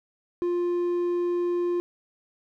sine tone with hard clipping, 350.6 Hz, F4, 7 cents sharp, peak -24 dBFS, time 0.42-1.8 s, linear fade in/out 0 ms, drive 3 dB, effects none

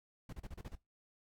brown noise bursts, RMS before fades -45 dBFS, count 7, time 0.29-0.754 s, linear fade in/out 5 ms, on 38 ms, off 33 ms, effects noise-tail reverb RT60 0.2 s tail -20 dB re dry + AAC 64 kbps

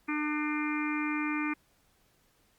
harmonic tone, 300 Hz, D4, 37 cents sharp, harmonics 1 / 3 / 4 / 5 / 6 / 7 / 8, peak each -31 / -42 / -38 / -42 / -43 / -39 / -37 dBFS, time 0.08-1.54 s, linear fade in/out 10 ms, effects pink hiss -68 dBFS RMS until 2.58 s + Opus 48 kbps

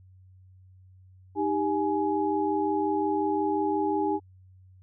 sine tone cluster, 310.9 / 396.5 / 839 Hz, D#4 / G4 / G#5, -1 / +20 / +17 cents, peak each -28 dBFS, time 1.35-4.2 s, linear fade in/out 50 ms, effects added 93 Hz sine -51 dBFS peak until 4.82 s

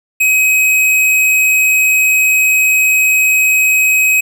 square tone, 2535 Hz, D#7, 32 cents sharp, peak -9 dBFS, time 0.2-4.21 s, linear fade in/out 10 ms, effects none

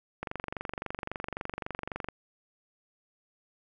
click train, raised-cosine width 0.5 ms, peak -19 dBFS, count 45, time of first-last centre 0.23-2.087 s, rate 23.7 Hz, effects none

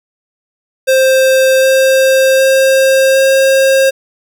square tone with pitch steps, 526 / 529.4 / 532.7 / 536.1 Hz, C5 / C5 / C5 / C5, +9 / +20 / +31 / +42 cents, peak -7 dBFS, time 0.87-3.91 s, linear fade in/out 20 ms, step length 760 ms, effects none

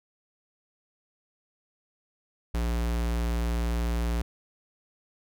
square tone, 58.27 Hz, A#1, in tune, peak -26 dBFS, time 2.54-4.22 s, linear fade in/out 5 ms, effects none

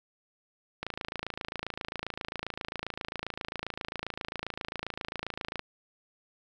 click train, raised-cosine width 0.3 ms, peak -18 dBFS, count 132, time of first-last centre 0.83-5.594 s, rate 27.5 Hz, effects none

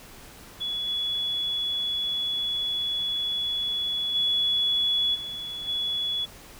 sine tone with level steps, 3393 Hz, G#7, 36 cents sharp, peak -27 / -25 / -21 / -32 / -25 dBFS, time 0.6-6.26 s, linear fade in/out 20 ms, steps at 0.87 / 4.14 / 5.14 / 5.67 s, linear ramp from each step 20 ms, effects pink hiss -47 dBFS RMS until 6.59 s

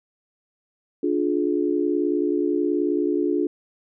sine chord, D diminished, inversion none, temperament just, 293.7 / 352.4 / 422.9 Hz, D4 / F4 / Ab4, 0 / +16 / +31 cents, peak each -23 / -23 / -26 dBFS, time 1.03-3.47 s, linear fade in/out 5 ms, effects none

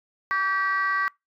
sine tone cluster, 1148 / 1568 / 1933 Hz, D6 / G6 / B6, -40 / 0 / -38 cents, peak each -23 / -26 / -26 dBFS, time 0.31-1.08 s, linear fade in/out 0 ms, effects noise-tail reverb RT60 0.2 s tail -26 dB re dry + tanh soft clip ceiling -16 dBFS

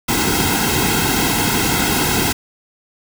pink noise with comb filter, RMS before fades -17 dBFS, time 0.08-2.33 s, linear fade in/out 10 ms, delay 1.7 ms, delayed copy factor -0.85, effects none

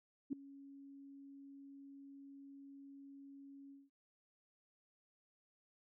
sine tone with ADSR envelope, 277.2 Hz, C#4, in tune, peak -33 dBFS, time 0.3-3.9 s, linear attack 28 ms, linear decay 4 ms, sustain -20 dB, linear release 190 ms, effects none

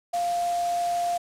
sine tone in noise, 698.5 Hz, F5, in tune, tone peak -23 dBFS, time 0.13-1.18 s, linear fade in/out 10 ms, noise white, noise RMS -38 dBFS, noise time 0.13-1.18 s, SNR +12 dB, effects low-pass 9000 Hz 12 dB/octave

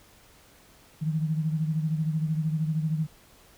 sine beating tone pair, 155.56 / 168.56 Hz, D#3 / E3, 0 / +39 cents, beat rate 13 Hz, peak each -25 / -32 dBFS, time 1.01-3.07 s, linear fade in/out 20 ms, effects pink hiss -56 dBFS RMS until 3.57 s

